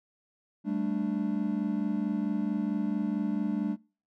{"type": "chord", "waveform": "triangle", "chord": "G suspended second", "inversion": "none", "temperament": "just", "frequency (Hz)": [196, 220.5, 294], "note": ["G3", "A3", "D4"], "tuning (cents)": [0, 4, 2], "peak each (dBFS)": -30, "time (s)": [0.64, 3.77], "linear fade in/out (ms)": 50, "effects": ["noise-tail reverb RT60 0.4 s tail -26 dB re dry"]}